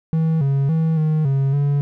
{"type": "tone with pitch steps", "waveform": "triangle", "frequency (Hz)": [161.1, 138, 161.2, 155.5, 136.6, 142.7], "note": ["E3", "C#3", "E3", "D#3", "C#3", "D3"], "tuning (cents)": [-39, -7, -38, -1, -25, -49], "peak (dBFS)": -13, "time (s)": [0.13, 1.81], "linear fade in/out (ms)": 0, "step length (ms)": 280, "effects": []}